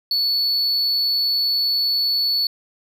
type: tone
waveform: triangle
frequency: 4435 Hz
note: C#8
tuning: in tune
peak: -16 dBFS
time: 0.11-2.47 s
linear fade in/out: 2 ms
effects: none